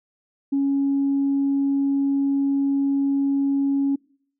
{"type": "tone", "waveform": "sine", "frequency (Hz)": 277.2, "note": "C#4", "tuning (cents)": 0, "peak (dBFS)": -17, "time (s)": [0.52, 3.96], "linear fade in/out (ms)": 10, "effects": ["noise-tail reverb RT60 0.6 s tail -26 dB re dry", "tanh soft clip ceiling -14 dBFS"]}